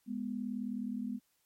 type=tone pair together; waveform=sine; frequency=207.6 / 246.9 Hz; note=G#3 / B3; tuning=0 / 0 cents; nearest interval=minor third; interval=300 cents; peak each=-38 / -37 dBFS; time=0.06-1.2 s; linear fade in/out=50 ms; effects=white hiss -75 dBFS RMS until 1.45 s + MP3 64 kbps